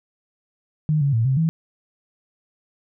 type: tone with pitch steps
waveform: sine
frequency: 153.3 / 140.7 / 113.4 / 132.5 / 162 Hz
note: D#3 / C#3 / A#2 / C3 / E3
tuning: -25 / +26 / -47 / +22 / -30 cents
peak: -16 dBFS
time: 0.89-1.49 s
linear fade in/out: 0 ms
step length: 120 ms
effects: none